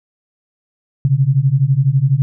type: beating tone pair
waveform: sine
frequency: 129.1 / 141.1 Hz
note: C3 / C#3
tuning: -23 / +31 cents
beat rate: 12 Hz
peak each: -14 / -13 dBFS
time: 1.05-2.22 s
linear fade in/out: 0 ms
effects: none